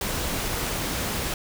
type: noise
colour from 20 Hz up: pink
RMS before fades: -28 dBFS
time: 0.01-1.34 s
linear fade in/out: 2 ms
effects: none